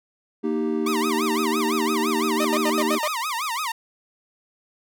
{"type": "chord", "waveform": "triangle", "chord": "Eb major", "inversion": "second", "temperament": "equal", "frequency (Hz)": [233.1, 311.1, 392], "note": ["Bb3", "Eb4", "G4"], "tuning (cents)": [0, 0, 0], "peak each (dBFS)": -24, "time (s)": [0.43, 2.99], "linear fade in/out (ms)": 20}
{"type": "tone with vibrato", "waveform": "sawtooth", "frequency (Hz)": 1074, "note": "C6", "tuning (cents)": 45, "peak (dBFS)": -21, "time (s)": [0.86, 3.72], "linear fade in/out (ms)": 5, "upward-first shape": "sine", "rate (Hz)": 5.9, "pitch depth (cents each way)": 300}
{"type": "tone bursts", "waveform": "sawtooth", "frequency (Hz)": 609, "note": "D#5", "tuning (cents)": -37, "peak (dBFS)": -19, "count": 6, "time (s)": [2.4, 3.077], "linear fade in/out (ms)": 2, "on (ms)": 47, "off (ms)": 79}
{"effects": []}